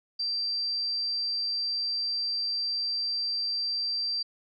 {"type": "tone", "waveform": "sine", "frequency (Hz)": 4699, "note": "D8", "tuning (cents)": 0, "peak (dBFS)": -27, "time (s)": [0.19, 4.23], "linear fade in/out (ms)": 10, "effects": []}